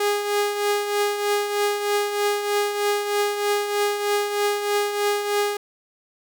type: tone with tremolo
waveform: sawtooth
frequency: 411 Hz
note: G#4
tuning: 18 cents flat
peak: -14 dBFS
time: 0-5.57 s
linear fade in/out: 5 ms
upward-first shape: triangle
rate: 3.2 Hz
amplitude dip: 60%
effects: none